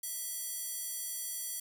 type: tone with high-pass filter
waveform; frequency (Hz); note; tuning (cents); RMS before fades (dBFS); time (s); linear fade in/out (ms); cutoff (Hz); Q
square; 656; E5; -9; -39; 0.03-1.6; 5; 8600; 0.99
effects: 10-bit